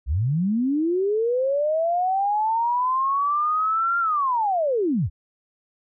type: linear two-way sweep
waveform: sine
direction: up then down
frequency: 56.9 to 1396.9 to 56.9 Hz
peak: -19 dBFS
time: 0.06-5.1 s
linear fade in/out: 50 ms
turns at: 3.99 s
effects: none